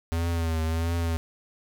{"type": "tone with vibrato", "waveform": "square", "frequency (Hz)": 82.41, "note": "E2", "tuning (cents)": 0, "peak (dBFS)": -25, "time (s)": [0.12, 1.17], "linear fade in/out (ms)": 0, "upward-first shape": "triangle", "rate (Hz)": 1.5, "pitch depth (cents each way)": 60, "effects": []}